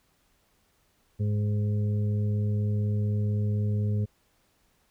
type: harmonic tone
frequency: 104.2 Hz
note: G#2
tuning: 6 cents sharp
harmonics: 1 / 2 / 4 / 5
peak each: -24 / -33 / -40 / -46 dBFS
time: 1.19-4.06 s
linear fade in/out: 20 ms
effects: pink hiss -68 dBFS RMS until 4.9 s